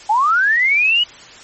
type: linear sweep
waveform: sine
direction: up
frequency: 808 to 2960 Hz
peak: -11 dBFS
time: 0.09-1.04 s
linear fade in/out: 10 ms
effects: white hiss -39 dBFS RMS until 1.43 s + MP3 32 kbps